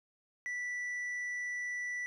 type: tone with tanh clipping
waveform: sine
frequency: 1966 Hz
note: B6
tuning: 8 cents flat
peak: -36 dBFS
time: 0.46-2.06 s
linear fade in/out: 0 ms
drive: 4 dB
effects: none